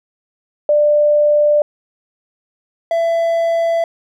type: tone pair in turn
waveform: sine / triangle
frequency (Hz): 593 / 668.1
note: D5 / E5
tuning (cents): +17 / +23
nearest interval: major second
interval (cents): 206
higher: second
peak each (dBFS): -9 / -11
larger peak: first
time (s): 0.69-1.62 / 2.91-3.84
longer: neither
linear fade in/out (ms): 2
effects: none